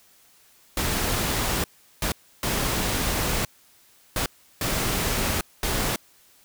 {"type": "noise bursts at uneven times", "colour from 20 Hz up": "pink", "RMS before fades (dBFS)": -25, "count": 6, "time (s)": [[0.77, 1.64], [2.02, 2.12], [2.43, 3.45], [4.16, 4.26], [4.61, 5.41], [5.63, 5.96]], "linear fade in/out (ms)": 2, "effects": ["white hiss -57 dBFS RMS until 6.44 s"]}